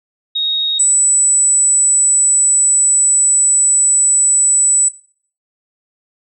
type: tone pair in turn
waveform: sine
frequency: 3752 / 7950 Hz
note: A#7 / B8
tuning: +11 / +10 cents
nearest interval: octave + minor second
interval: 1299 cents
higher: second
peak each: -14 / -8 dBFS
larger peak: second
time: 0.35-0.79 / 0.79-4.89 s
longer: second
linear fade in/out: 10 ms
effects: noise-tail reverb RT60 0.5 s tail -17 dB re dry